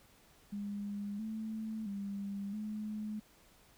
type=tone with pitch steps; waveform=sine; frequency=203.4 / 219.4 / 199.6 / 213 Hz; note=G#3 / A3 / G3 / G#3; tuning=-36 / -5 / +32 / +44 cents; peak=-37 dBFS; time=0.52-3.2 s; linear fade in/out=10 ms; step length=670 ms; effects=pink hiss -64 dBFS RMS until 3.77 s